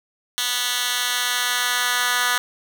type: tone with high-pass filter sweep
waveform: 10% pulse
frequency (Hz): 245.9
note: B3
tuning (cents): -7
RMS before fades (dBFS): -22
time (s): 0.38-2.38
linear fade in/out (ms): 0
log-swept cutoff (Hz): 2800 to 1600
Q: 1.3
effects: none